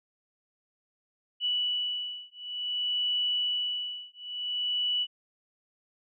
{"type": "beating tone pair", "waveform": "sine", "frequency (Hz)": [2955, 2955.55], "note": ["F#7", "F#7"], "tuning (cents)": [-3, -3], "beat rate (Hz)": 0.55, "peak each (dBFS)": -31, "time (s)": [1.4, 5.07], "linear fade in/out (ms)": 50, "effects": []}